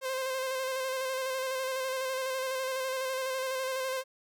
sawtooth tone with vibrato, 523.3 Hz, C5, in tune, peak -27 dBFS, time 0.01-4.04 s, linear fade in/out 50 ms, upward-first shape square, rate 12 Hz, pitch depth 23 cents each way, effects none

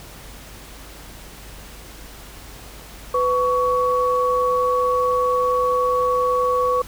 sine tone pair together, 500 / 1122.5 Hz, B4 / C#6, +21 / +21 cents, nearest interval octave + major second, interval 1400 cents, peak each -19 dBFS, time 3.14-6.82 s, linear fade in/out 5 ms, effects added 50 Hz sine -42 dBFS peak until 6.87 s + pink hiss -41 dBFS RMS until 6.87 s

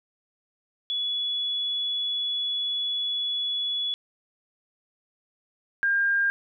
sine tone pair in turn, 3401 / 1605.1 Hz, G#7 / G6, +40 / +41 cents, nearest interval octave + minor second, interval 1299 cents, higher first, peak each -25 / -20 dBFS, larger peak second, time 0.9-3.94 / 5.83-6.3 s, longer first, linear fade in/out 0 ms, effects none

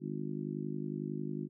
harmonic tone, 51 Hz, G#1, 31 cents flat, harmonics 3 / 4 / 5 / 6 / 7, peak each -40 / -41 / -42 / -43 / -43 dBFS, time 0-1.49 s, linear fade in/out 50 ms, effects none

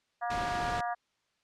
harmonic tone, 237.7 Hz, A#3, 34 cents sharp, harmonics 3 / 4 / 5 / 6 / 7 / 8, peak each -32 / -40 / -40 / -45 / -41 / -50 dBFS, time 0.21-0.95 s, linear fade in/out 20 ms
pink noise, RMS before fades -37 dBFS, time 0.3-0.81 s, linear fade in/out 5 ms
effects white hiss -75 dBFS RMS until 1.43 s + low-pass 5000 Hz 12 dB/octave

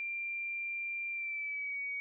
sine tone with pitch glide, 2375 to 2251 Hz, D7 to C#7, +19 to +26 cents, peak -35 dBFS, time 0-2 s, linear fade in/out 0 ms, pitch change -93 cents, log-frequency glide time 1.1-1.78 s, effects none

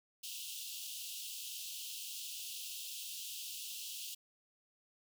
pink high-pass noise, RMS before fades -45 dBFS, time 0.23-4.15 s, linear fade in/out 10 ms, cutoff 2700 Hz, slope 96 dB/octave, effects none

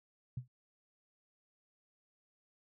sine tone with exponential decay, 125.1 Hz, B2, 23 cents sharp, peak -33 dBFS, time 0.37-0.48 s, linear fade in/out 5 ms, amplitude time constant 23 ms, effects none

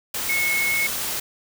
sine tone in noise, 2186 Hz, C#7, 25 cents flat, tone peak -20 dBFS, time 0.29-0.87 s, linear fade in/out 5 ms, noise white, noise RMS -27 dBFS, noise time 0.14-1.2 s, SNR +4 dB, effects none

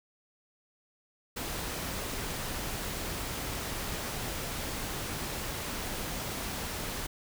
pink noise, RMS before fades -36 dBFS, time 1.36-7.07 s, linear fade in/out 10 ms, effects none

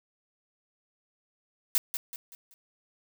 blue noise with echo, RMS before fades -24 dBFS, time 1.75-1.78 s, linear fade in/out 0 ms, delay 190 ms, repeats 4, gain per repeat -8 dB, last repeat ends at 2.54 s, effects none

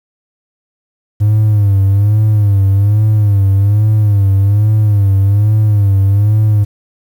triangle tone with vibrato, 102.5 Hz, G#2, 22 cents flat, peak -4 dBFS, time 1.2-6.65 s, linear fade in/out 20 ms, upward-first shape sine, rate 1.2 Hz, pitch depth 88 cents each way, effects tanh soft clip ceiling -1 dBFS + 7-bit

